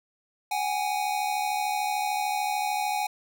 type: tone pair together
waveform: square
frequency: 753.6 / 827 Hz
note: F#5 / G#5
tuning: +32 / -8 cents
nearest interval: major second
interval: 160 cents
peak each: -31 / -28 dBFS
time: 0.51-3.07 s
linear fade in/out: 5 ms
effects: none